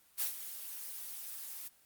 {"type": "noise with ADSR envelope", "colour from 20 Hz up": "blue", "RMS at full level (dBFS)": -32, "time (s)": [0.17, 1.69], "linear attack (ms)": 43, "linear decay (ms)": 110, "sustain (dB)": -12, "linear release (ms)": 20, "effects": ["white hiss -66 dBFS RMS until 1.85 s", "Opus 24 kbps"]}